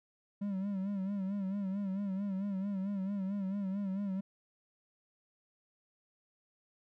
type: tone with vibrato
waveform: triangle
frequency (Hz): 196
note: G3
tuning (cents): 0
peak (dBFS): -31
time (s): 0.41-4.21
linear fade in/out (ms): 10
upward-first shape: sine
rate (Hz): 4.5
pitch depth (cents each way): 75
effects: none